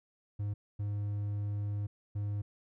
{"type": "tone bursts at uneven times", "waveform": "triangle", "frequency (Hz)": 102.7, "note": "G#2", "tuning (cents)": -19, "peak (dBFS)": -30, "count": 3, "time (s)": [[0.39, 0.54], [0.79, 1.87], [2.15, 2.42]], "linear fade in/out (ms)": 10, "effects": []}